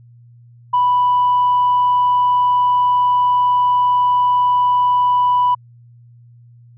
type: tone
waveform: sine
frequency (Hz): 987.8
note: B5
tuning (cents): 0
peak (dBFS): -10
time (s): 0.73-5.55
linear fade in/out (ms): 10
effects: tanh soft clip ceiling -8 dBFS + added 119 Hz sine -42 dBFS peak until 6.77 s